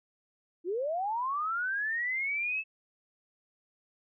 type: linear sweep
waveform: sine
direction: up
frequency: 323 to 2637 Hz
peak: -29 dBFS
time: 0.64-2.64 s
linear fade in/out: 50 ms
effects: none